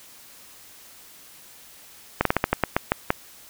slowing click train, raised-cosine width 0.5 ms, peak -3 dBFS, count 10, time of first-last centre 2.21-3.104 s, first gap 43 ms, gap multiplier 1.2, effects white hiss -48 dBFS RMS until 3.49 s

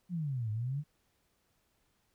sine exponential two-way sweep, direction down then up, 185 to 104.6 to 153.9 Hz, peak -32 dBFS, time 0.09-0.84 s, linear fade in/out 50 ms, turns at 0.51 s, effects pink hiss -75 dBFS RMS until 2.14 s

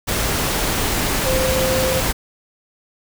sine tone in noise, 520 Hz, C5, 11 cents flat, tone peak -19 dBFS, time 1.25-2.01 s, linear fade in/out 20 ms, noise pink, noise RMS -20 dBFS, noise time 0.07-2.13 s, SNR -2 dB, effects none

